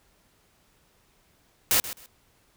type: noise with echo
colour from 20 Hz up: white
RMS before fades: -21 dBFS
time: 1.71-1.8 s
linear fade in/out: 0 ms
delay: 130 ms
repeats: 2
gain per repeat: -14 dB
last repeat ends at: 2.06 s
effects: pink hiss -64 dBFS RMS until 2.56 s